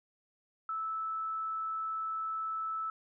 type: tone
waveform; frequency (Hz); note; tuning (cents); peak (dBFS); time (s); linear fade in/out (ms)
sine; 1311; E6; -10; -33; 0.69-2.9; 2
effects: none